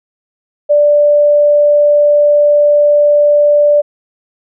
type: tone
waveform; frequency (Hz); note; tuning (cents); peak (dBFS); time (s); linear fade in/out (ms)
sine; 587.3; D5; 0; -5; 0.69-3.82; 20
effects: none